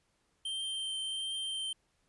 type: tone with vibrato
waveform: square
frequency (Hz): 3136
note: G7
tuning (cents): 0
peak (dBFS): -35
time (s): 0.45-1.73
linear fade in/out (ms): 5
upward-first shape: triangle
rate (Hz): 1.4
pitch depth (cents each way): 12
effects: pink hiss -75 dBFS RMS until 2.08 s + resampled to 24000 Hz